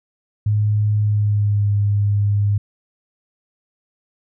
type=tone with pitch glide; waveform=sine; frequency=105.3 to 102.24 Hz; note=G#2 to G#2; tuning=+24 to -27 cents; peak=-14 dBFS; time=0.46-2.58 s; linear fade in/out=5 ms; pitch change=-51 cents; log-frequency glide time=0.99-1.7 s; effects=none